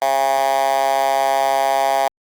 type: tone with high-pass filter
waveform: 10% pulse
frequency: 135.8 Hz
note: C#3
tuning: 35 cents flat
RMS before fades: -17 dBFS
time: 0.02-2.08 s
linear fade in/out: 0 ms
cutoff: 750 Hz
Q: 4.8
effects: Opus 24 kbps